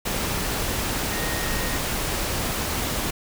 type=tone in noise; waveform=sine; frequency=1864.7 Hz; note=A#6; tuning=in tune; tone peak=-34 dBFS; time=1.11-1.77 s; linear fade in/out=10 ms; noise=pink; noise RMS=-26 dBFS; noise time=0.05-3.11 s; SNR=-11 dB; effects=none